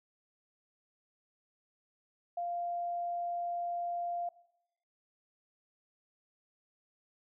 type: tone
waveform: sine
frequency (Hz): 696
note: F5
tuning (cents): -6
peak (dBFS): -33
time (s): 2.37-4.29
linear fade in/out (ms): 5
effects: noise-tail reverb RT60 0.8 s tail -19 dB re dry